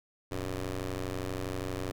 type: ring-modulated tone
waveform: 15% pulse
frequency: 92.5 Hz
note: F#2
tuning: in tune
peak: -24 dBFS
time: 0.31-1.92 s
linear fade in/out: 10 ms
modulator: 198 Hz
effects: none